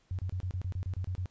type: tone bursts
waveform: sine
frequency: 91.7 Hz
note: F#2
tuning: 15 cents flat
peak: -31 dBFS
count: 11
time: 0.11-1.258 s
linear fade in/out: 0 ms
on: 78 ms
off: 29 ms
effects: pink hiss -69 dBFS RMS until 1.3 s + resampled to 16000 Hz